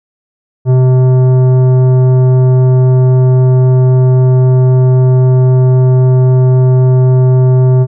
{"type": "tone with tanh clipping", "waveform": "triangle", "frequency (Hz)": 128.3, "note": "C3", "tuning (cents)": -34, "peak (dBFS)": -6, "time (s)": [0.65, 7.87], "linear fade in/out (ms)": 50, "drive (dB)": 16, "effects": []}